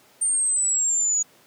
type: exponential sweep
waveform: sine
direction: down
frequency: 8870 to 6770 Hz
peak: -19 dBFS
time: 0.21-1.23 s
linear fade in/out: 10 ms
effects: pink hiss -55 dBFS RMS until 1.46 s + high-pass 200 Hz 12 dB/octave